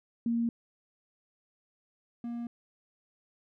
sine / triangle tone pair in turn, 233.1 / 236.4 Hz, A#3 / A#3, 0 / +24 cents, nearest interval unison, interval 24 cents, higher second, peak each -26 / -32 dBFS, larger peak first, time 0.26-0.49 / 2.24-2.47 s, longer neither, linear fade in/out 2 ms, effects none

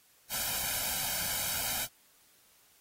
white noise with comb filter, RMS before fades -33 dBFS, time 0.29-1.88 s, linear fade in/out 50 ms, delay 1.3 ms, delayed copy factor +0.85, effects white hiss -64 dBFS RMS until 2.8 s + AAC 48 kbps

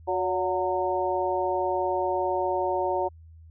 harmonic tone with a mistuned harmonic, 183 Hz, F#3, 19 cents flat, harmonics 2 / 3 / 4 / 5, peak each -29 / -29 / -29 / -29 dBFS, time 0.07-3.09 s, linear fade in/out 20 ms, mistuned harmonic 3, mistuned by +57 cents, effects added 81 Hz sine -46 dBFS peak until 3.5 s

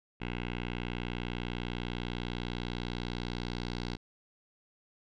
10% pulse tone with low-pass filter sweep, 60 Hz, B1, 49 cents flat, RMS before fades -37 dBFS, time 0.2-3.97 s, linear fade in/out 20 ms, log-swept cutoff 2700 to 4300 Hz, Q 3.2, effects none

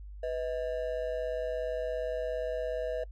triangle ring-modulated tone, 566 Hz, C#5, 36 cents sharp, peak -26 dBFS, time 0.23-3.04 s, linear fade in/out 5 ms, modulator 68.6 Hz, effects noise-tail reverb RT60 0.1 s tail -24 dB re dry + added 50 Hz sine -42 dBFS peak until 3.11 s

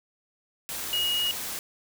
sine tone in noise, 2884 Hz, F#7, 45 cents flat, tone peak -24 dBFS, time 0.93-1.31 s, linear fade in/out 0 ms, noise white, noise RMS -34 dBFS, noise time 0.69-1.59 s, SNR +7 dB, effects none

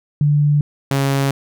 sine / sawtooth tone pair in turn, 146.83 / 137.63 Hz, D3 / C#3, 0 / -12 cents, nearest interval minor second, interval 112 cents, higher first, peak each -11 dBFS, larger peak neither, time 0.21-0.61 / 0.91-1.31 s, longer neither, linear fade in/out 2 ms, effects none

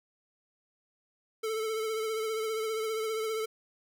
square tone with vibrato, 440 Hz, A4, in tune, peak -31 dBFS, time 1.43-3.46 s, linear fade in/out 10 ms, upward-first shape triangle, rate 15 Hz, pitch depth 41 cents each way, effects none

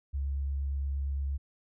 sine tone with vibrato, 69.3 Hz, C#2, in tune, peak -29 dBFS, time 0.13-1.38 s, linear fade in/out 20 ms, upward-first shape sine, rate 8.6 Hz, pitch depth 11 cents each way, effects none

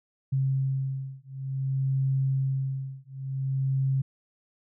sine beating tone pair, 134 / 134.55 Hz, C3 / C3, +42 / +49 cents, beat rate 0.55 Hz, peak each -28 dBFS, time 0.32-4.02 s, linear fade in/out 10 ms, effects none

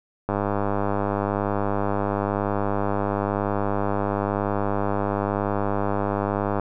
click train, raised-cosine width 1 ms, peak -10 dBFS, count 638, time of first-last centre 0.29-6.597 s, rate 101 Hz, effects none

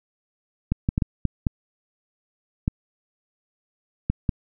clicks, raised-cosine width 5 ms, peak -8 dBFS, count 9, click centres 0.72 / 0.889 / 0.979 / 1.022 / 1.253 / 1.468 / 2.679 / 4.1 / 4.292 s, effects none

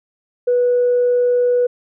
sine tone, 490.2 Hz, B4, 13 cents flat, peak -11 dBFS, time 0.47-1.67 s, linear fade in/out 10 ms, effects tanh soft clip ceiling -8 dBFS

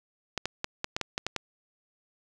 clicks, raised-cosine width 0.2 ms, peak -12 dBFS, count 9, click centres 0.377 / 0.456 / 0.644 / 0.844 / 0.965 / 1.013 / 1.179 / 1.266 / 1.363 s, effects none

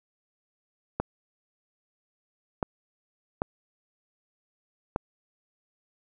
clicks, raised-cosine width 1 ms, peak -12 dBFS, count 4, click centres 1 / 2.628 / 3.419 / 4.961 s, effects none

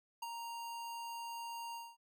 square tone with ADSR envelope, 932.3 Hz, A#5, in tune, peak -39 dBFS, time 0.22-1.97 s, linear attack 7 ms, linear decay 28 ms, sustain -4 dB, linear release 230 ms, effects none

